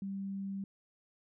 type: tone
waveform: sine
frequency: 195.8 Hz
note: G3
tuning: 2 cents flat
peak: -36 dBFS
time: 0.02-0.64 s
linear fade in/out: 2 ms
effects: none